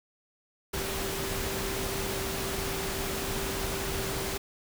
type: tone in noise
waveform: sine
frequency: 389.2 Hz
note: G4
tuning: 12 cents flat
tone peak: -37 dBFS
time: 0.73-4.38 s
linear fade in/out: 10 ms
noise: pink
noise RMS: -33 dBFS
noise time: 0.73-4.38 s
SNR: -7 dB
effects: none